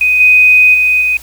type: tone with level steps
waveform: sine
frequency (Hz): 2500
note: D#7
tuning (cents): +8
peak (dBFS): -7 / -3 / -7 / -9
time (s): 0.01-1.17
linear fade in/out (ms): 2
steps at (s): 0.2 / 0.74 / 1.01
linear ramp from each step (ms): 5
effects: added 60 Hz sine -37 dBFS peak until 1.22 s + white hiss -36 dBFS RMS until 1.22 s